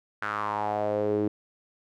sawtooth tone with band-pass filter sweep, 104.9 Hz, G#2, 18 cents sharp, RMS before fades -28 dBFS, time 0.22-1.28 s, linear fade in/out 5 ms, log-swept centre 1500 to 340 Hz, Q 4.7, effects none

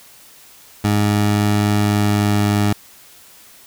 20% pulse tone with pitch glide, 103.83 to 103.11 Hz, G#2 to G#2, 0 to -12 cents, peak -9 dBFS, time 0.84-2.73 s, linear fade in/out 5 ms, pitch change -12 cents, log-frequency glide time 1.62-2.49 s, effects white hiss -45 dBFS RMS until 3.66 s

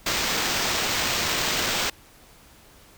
blue noise with sample-and-hold, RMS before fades -25 dBFS, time 0.06-1.9 s, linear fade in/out 5 ms, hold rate 11025 Hz, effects pink hiss -52 dBFS RMS until 2.97 s

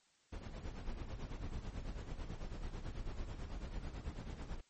brown noise with tremolo, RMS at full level -41 dBFS, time 0.32-4.61 s, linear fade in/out 10 ms, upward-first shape sine, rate 9.1 Hz, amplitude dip 65%, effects white hiss -72 dBFS RMS until 4.69 s + MP3 32 kbps

